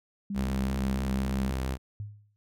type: tone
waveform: sine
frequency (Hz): 200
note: G3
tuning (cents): +35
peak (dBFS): -30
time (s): 0.3-1.51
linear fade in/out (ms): 5
type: tone with vibrato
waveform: sawtooth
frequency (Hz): 65.41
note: C2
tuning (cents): 0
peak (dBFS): -25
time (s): 0.34-1.78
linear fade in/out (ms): 50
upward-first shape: sine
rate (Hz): 6.1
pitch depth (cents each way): 20
type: tone with exponential decay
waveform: sine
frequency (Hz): 103.83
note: G#2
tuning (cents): 0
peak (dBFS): -31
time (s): 2-2.36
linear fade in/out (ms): 0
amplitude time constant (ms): 77
effects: none